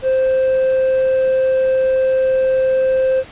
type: tone with hard clipping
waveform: sine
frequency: 523.3 Hz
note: C5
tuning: in tune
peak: -13 dBFS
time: 0.02-3.24 s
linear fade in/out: 50 ms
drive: 2 dB
effects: pink hiss -38 dBFS RMS until 3.31 s + resampled to 8000 Hz